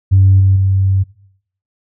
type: tone with level steps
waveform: sine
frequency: 96.1 Hz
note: G2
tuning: 34 cents flat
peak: -4 / -6 / -9 dBFS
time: 0.11-1.04 s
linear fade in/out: 20 ms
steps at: 0.4 / 0.56 s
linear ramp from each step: 2 ms
effects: noise-tail reverb RT60 0.7 s tail -22 dB re dry + tanh soft clip ceiling -1 dBFS